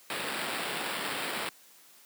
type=noise with sample-and-hold; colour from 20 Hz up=violet; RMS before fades=-34 dBFS; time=0.1-1.49 s; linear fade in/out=2 ms; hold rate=6300 Hz; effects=white hiss -57 dBFS RMS until 2.05 s + high-pass 200 Hz 12 dB/octave